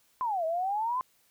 sine exponential two-way sweep, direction down then up, 1046.5 to 632 to 1046.5 Hz, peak -27 dBFS, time 0.21-1.01 s, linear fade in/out 0 ms, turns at 0.45 s, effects white hiss -67 dBFS RMS until 1.3 s

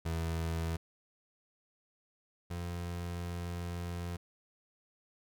30% pulse tone pair in turn, 82.41 / 86.98 Hz, E2 / F2, 0 / -6 cents, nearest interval minor second, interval 94 cents, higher second, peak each -30 / -34 dBFS, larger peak first, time 0.05-0.77 / 2.5-4.17 s, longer second, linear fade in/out 10 ms, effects none

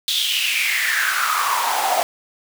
pink noise with high-pass filter sweep, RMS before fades -20 dBFS, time 0.08-2.03 s, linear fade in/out 0 ms, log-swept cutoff 3700 to 670 Hz, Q 6.4, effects none

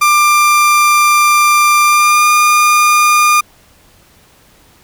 30% pulse tone with pitch glide, 1190 to 1210.1 Hz, D6 to D#6, +22 to -49 cents, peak -4 dBFS, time 0.01-3.41 s, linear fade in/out 10 ms, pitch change +29 cents, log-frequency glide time 1.84-2.29 s, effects pink hiss -47 dBFS RMS until 4.83 s

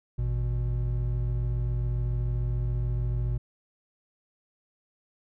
triangle tone pair together, 53.81 / 120.8 Hz, A1 / B2, -38 / -38 cents, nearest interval octave + major second, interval 1400 cents, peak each -26 dBFS, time 0.18-3.38 s, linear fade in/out 10 ms, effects none

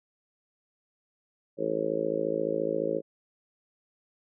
harmonic tone, 54.4 Hz, A1, 19 cents flat, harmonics 3 / 4 / 5 / 6 / 7 / 8 / 9 / 10, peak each -41 / -40 / -41 / -34 / -36 / -32 / -34 / -31 dBFS, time 1.57-3.02 s, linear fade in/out 50 ms, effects none

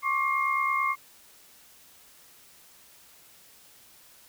sine tone cluster, 1083 / 1152 / 2131 Hz, C#6 / D6 / C7, -41 / -34 / +31 cents, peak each -28 dBFS, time 0.02-0.96 s, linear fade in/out 50 ms, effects white hiss -55 dBFS RMS until 4.28 s

